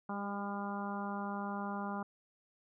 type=harmonic tone with a mistuned harmonic; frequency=201.4 Hz; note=G3; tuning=47 cents sharp; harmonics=1 / 2 / 3 / 4 / 5 / 6 / 7; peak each=-39 / -48 / -48 / -43 / -45 / -46 / -48 dBFS; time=0.09-2.03 s; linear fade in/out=5 ms; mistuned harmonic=2; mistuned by=-17 cents; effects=none